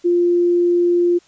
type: tone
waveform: sine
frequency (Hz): 349.2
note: F4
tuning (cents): 0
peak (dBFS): -12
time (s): 0.04-1.19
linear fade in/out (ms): 20
effects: white hiss -53 dBFS RMS until 1.27 s + resampled to 16000 Hz